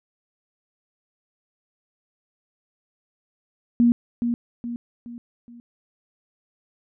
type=tone with echo; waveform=sine; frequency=237.5 Hz; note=A#3; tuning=33 cents sharp; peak=-13 dBFS; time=3.8-3.92 s; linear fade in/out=0 ms; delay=420 ms; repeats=4; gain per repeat=-7 dB; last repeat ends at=5.6 s; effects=none